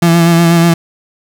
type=tone with vibrato; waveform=35% pulse; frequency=168.7 Hz; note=E3; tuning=40 cents sharp; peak=-4 dBFS; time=0.02-0.74 s; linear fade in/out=5 ms; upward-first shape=sine; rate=8.2 Hz; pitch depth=27 cents each way; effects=none